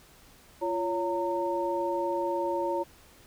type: tone cluster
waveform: sine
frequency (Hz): 345.7 / 559 / 917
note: F4 / C#5 / A#5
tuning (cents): -18 / +14 / -29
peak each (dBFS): -31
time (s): 0.61-2.84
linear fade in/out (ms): 20
effects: pink hiss -56 dBFS RMS until 3.26 s